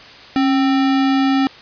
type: tone with sample-and-hold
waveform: sine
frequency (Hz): 272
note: C#4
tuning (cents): -33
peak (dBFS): -12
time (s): 0.36-1.47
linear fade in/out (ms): 0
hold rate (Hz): 1050
effects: white hiss -39 dBFS RMS until 1.61 s + resampled to 11025 Hz